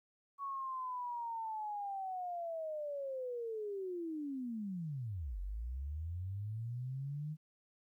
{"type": "linear two-way sweep", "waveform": "sine", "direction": "down then up", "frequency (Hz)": [1121, 44.33, 156.4], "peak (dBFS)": -38, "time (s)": [0.38, 7.37], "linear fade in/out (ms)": 50, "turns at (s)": 5.39, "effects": ["13-bit"]}